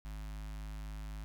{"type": "tone with notch filter", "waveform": "square", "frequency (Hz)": 51.91, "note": "G#1", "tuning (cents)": 0, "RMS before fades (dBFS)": -43, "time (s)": [0.05, 1.24], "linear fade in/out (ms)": 0, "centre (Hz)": 430, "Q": 0.92, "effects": ["12-bit"]}